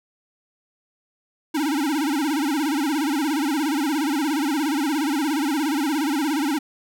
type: tone with vibrato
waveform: square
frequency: 293.7 Hz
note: D4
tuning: in tune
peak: -21 dBFS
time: 1.54-6.59 s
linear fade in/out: 10 ms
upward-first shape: sine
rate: 17 Hz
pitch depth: 170 cents each way
effects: none